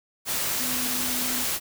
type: tone in noise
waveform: sine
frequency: 250.1 Hz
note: B3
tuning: 22 cents sharp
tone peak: -34 dBFS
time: 0.57-1.45 s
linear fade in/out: 50 ms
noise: white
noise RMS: -27 dBFS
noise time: 0.25-1.6 s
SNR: -10 dB
effects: none